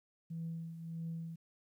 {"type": "tone with tremolo", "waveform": "sine", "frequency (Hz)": 164.81, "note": "E3", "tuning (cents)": 0, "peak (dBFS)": -36, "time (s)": [0.3, 1.36], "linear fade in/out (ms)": 10, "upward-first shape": "triangle", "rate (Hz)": 1.6, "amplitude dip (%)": 65, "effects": ["tanh soft clip ceiling -34 dBFS", "12-bit"]}